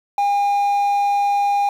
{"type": "tone with quantisation", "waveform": "triangle", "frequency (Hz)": 809, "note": "G#5", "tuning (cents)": -46, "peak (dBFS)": -13, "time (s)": [0.18, 1.69], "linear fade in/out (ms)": 2, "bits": 7, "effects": []}